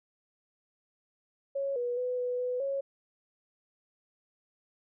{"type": "tone with pitch steps", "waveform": "sine", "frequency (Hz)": [552, 485.6, 499.1, 494.5, 498.2, 550], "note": ["C#5", "B4", "B4", "B4", "B4", "C#5"], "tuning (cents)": [-7, -29, 18, 2, 15, -14], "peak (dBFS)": -29, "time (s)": [1.55, 2.81], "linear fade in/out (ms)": 10, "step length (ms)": 210, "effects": []}